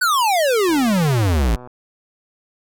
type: exponential sweep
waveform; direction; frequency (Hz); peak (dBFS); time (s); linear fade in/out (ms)
square; down; 1533 to 50.9; -15; 0.01-1.56; 10
type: click train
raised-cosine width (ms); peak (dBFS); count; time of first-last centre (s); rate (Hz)
1; -24; 123; 0.69-1.674; 124
effects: none